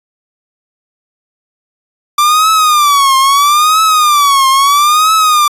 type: tone with vibrato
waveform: 45% pulse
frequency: 1174.7 Hz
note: D6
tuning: in tune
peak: -6 dBFS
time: 2.18-5.48 s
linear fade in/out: 5 ms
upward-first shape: triangle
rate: 0.76 Hz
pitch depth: 180 cents each way
effects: resampled to 32000 Hz